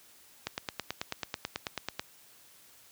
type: click train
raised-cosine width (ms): 0.2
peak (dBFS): -15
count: 15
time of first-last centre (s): 0.47-1.995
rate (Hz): 9.18
effects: white hiss -58 dBFS RMS until 2.91 s + high-pass 60 Hz 12 dB/octave